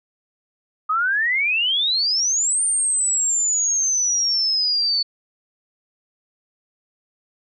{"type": "exponential two-way sweep", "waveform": "sine", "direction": "up then down", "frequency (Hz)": [1229, 9000, 4444], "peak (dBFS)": -17, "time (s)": [0.89, 5.03], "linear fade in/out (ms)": 10, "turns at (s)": 2.63, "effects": []}